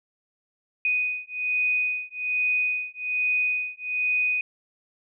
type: beating tone pair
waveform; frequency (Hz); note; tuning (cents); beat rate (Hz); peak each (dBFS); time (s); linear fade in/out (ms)
sine; 2489 / 2490.2; D#7 / D#7; 0 / +1; 1.2; -26; 0.85-4.41; 2
effects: none